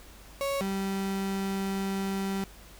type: tone pair in turn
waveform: 35% pulse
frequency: 554.4 / 194.54 Hz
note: C#5 / G3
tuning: 0 / -13 cents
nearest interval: octave + tritone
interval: 1813 cents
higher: first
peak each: -26 / -27 dBFS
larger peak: first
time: 0.41-0.61 / 0.61-2.44 s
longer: second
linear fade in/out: 0 ms
effects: added 50 Hz sine -50 dBFS peak until 2.79 s + pink hiss -52 dBFS RMS until 2.79 s